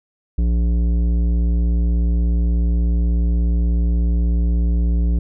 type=tone with tanh clipping; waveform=triangle; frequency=58.27 Hz; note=A#1; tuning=in tune; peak=-16 dBFS; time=0.38-5.19 s; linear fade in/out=5 ms; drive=16 dB; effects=none